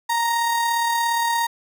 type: tone with amplitude modulation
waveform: 35% pulse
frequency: 932.3 Hz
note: A#5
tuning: in tune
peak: -16 dBFS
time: 0.09-1.47 s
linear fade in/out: 10 ms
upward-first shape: sine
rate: 37.2 Hz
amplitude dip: 30%
effects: none